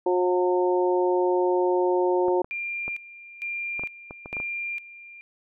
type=harmonic tone; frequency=180 Hz; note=F#3; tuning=47 cents flat; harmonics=2 / 3 / 4 / 5; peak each=-21 / -27 / -32 / -28 dBFS; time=0.06-2.42 s; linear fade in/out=5 ms
type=clicks; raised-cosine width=1 ms; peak=-23 dBFS; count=10; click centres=2.283 / 2.445 / 2.88 / 3.795 / 3.836 / 4.109 / 4.259 / 4.329 / 4.368 / 4.401 s
type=tone with tremolo; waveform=sine; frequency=2390 Hz; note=D7; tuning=30 cents sharp; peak=-28 dBFS; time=2.51-5.21 s; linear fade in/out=0 ms; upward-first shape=square; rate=1.1 Hz; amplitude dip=80%
effects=none